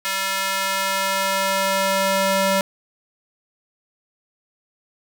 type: tone with high-pass filter sweep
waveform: square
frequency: 193.7 Hz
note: G3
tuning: 20 cents flat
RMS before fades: -21 dBFS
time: 0.05-2.61 s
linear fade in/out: 0 ms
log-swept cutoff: 1500 to 430 Hz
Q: 0.85
effects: none